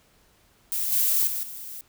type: noise with level steps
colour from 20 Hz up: violet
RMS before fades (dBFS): -27 / -22 / -29 / -38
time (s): 0.72-1.81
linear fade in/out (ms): 0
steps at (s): 0.92 / 1.27 / 1.43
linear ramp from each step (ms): 2
effects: pink hiss -61 dBFS RMS until 1.88 s